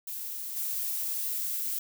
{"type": "noise with level steps", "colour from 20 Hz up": "violet", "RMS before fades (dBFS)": [-37, -32], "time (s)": [0.07, 1.79], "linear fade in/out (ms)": 5, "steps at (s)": 0.56, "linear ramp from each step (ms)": 10, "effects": []}